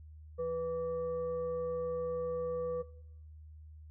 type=tone with frequency modulation; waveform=sine; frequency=493.9 Hz; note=B4; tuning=in tune; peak=-32 dBFS; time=0.38-2.83 s; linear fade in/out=20 ms; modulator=661 Hz; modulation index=0.33; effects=noise-tail reverb RT60 0.8 s tail -20 dB re dry + added 77 Hz sine -49 dBFS peak until 3.9 s